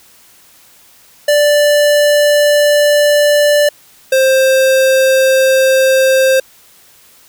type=tone pair in turn; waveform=square; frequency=587.3 / 527.5 Hz; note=D5 / C5; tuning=0 / +14 cents; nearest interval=major second; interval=186 cents; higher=first; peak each=-8 dBFS; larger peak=neither; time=1.28-3.69 / 4.12-6.4 s; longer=first; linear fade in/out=5 ms; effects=white hiss -45 dBFS RMS until 7.28 s